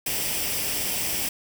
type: noise with comb filter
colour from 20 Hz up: white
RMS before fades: -27 dBFS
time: 0.06-1.29 s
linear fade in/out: 5 ms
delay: 0.37 ms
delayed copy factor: +0.55
effects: none